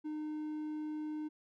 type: tone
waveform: triangle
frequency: 305.5 Hz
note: D#4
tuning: 32 cents flat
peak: -35 dBFS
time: 0.04-1.29 s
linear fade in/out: 20 ms
effects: none